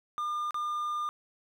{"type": "tone with dropouts", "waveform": "triangle", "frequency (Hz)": 1205, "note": "D6", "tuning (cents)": 44, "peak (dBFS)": -28, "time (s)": [0.18, 1.09], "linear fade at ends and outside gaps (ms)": 0, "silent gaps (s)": [0.508, 0.544], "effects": []}